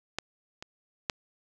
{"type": "clicks", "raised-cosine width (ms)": 0.2, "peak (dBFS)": [-13, -23, -10], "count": 3, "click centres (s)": [0.186, 0.625, 1.098], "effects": []}